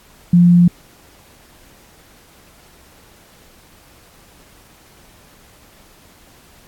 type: tone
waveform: sine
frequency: 174.7 Hz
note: F3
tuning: 1 cent sharp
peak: -6 dBFS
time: 0.33-0.68 s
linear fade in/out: 5 ms
effects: pink hiss -48 dBFS RMS until 6.67 s + AAC 64 kbps